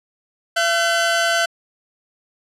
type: tone pair together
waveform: sawtooth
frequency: 677.5 / 1523 Hz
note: E5 / F#6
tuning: +47 / +50 cents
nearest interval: octave + major second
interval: 1403 cents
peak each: -15 dBFS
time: 0.56-1.46 s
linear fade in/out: 10 ms
effects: low-pass 9000 Hz 12 dB/octave